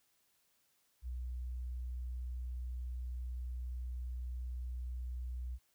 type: tone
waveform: sine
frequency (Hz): 61.74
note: B1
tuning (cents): 0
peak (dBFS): -38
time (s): 1.02-5.59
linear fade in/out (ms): 50
effects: white hiss -75 dBFS RMS until 5.74 s